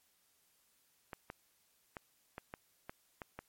clicks, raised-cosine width 0.5 ms, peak -28 dBFS, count 8, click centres 1.132 / 1.301 / 1.968 / 2.381 / 2.539 / 2.895 / 3.218 / 3.39 s, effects white hiss -73 dBFS RMS until 3.48 s + MP3 64 kbps

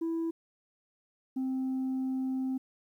sine tone pair in turn, 329.6 / 261.6 Hz, E4 / C4, 0 / 0 cents, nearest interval major third, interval 400 cents, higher first, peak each -27 dBFS, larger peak neither, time 0.01-0.31 / 1.36-2.58 s, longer second, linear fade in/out 10 ms, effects tanh soft clip ceiling -28 dBFS + 11-bit

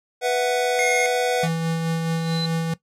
square chord, B suspended fourth, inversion none, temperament equal, 493.9 / 659.3 / 740 Hz, B4 / E5 / F#5, 0 / 0 / 0 cents, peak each -22 / -28 / -24 dBFS, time 0.21-1.49 s, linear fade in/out 50 ms
square tone, 2148 Hz, C7, 45 cents sharp, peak -22 dBFS, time 0.79-1.06 s, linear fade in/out 0 ms
square tone with tremolo, 164.2 Hz, E3, 6 cents flat, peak -21 dBFS, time 1.43-2.74 s, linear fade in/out 5 ms, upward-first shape sine, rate 4.7 Hz, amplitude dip 30%
sine tone with exponential growth, 4036 Hz, B7, 37 cents sharp, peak -22 dBFS, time 2-2.46 s, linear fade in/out 5 ms, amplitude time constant 100 ms
effects noise-tail reverb RT60 0.1 s tail -17 dB re dry + low-pass 11000 Hz 12 dB/octave

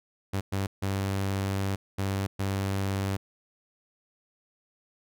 sawtooth tone bursts at uneven times, 97.6 Hz, G2, 7 cents flat, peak -23 dBFS, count 5, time 0.33-0.41 / 0.52-0.67 / 0.82-1.76 / 1.98-2.27 / 2.39-3.17 s, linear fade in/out 10 ms, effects none

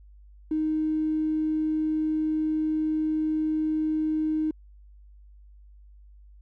triangle tone, 311.1 Hz, D#4, in tune, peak -19 dBFS, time 0.51-4.51 s, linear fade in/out 5 ms, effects tanh soft clip ceiling -21 dBFS + added 50 Hz sine -48 dBFS peak until 6.41 s

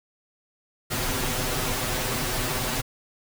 pink noise with comb filter, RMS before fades -27 dBFS, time 0.9-2.82 s, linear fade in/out 20 ms, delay 7.9 ms, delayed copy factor +0.8, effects none

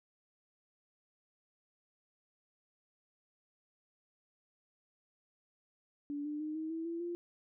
sine tone with pitch steps, 289 / 297.8 / 306.9 / 316.3 / 325.9 / 335.8 / 346.1 Hz, D4 / D4 / D#4 / D#4 / E4 / E4 / F4, -28 / +24 / -24 / +29 / -20 / +32 / -16 cents, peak -36 dBFS, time 6.1-7.15 s, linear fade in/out 0 ms, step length 150 ms, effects none

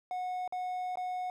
triangle tone with dropouts, 731 Hz, F#5, 21 cents flat, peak -31 dBFS, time 0.11-1.3 s, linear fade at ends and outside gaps 1 ms, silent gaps 0.477-0.524 / 0.956-0.972 s, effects none

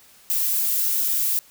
violet noise, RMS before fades -22 dBFS, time 0.3-1.39 s, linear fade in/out 0 ms, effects white hiss -52 dBFS RMS until 1.5 s

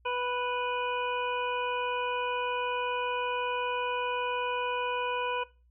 harmonic tone, 493.2 Hz, B4, 2 cents flat, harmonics 1 / 2 / 3 / 5 / 6, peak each -33 / -32 / -39 / -36 / -41 dBFS, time 0.05-5.44 s, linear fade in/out 10 ms, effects noise-tail reverb RT60 0.3 s tail -20 dB re dry + added 60 Hz sine -60 dBFS peak until 5.7 s

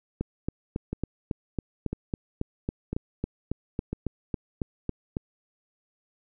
two click trains, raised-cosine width 3 ms, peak -15 / -17 dBFS, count 19 / 4, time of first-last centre 0.21-5.169 / 0.93-3.93 s, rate 3.63 / 1 Hz, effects none

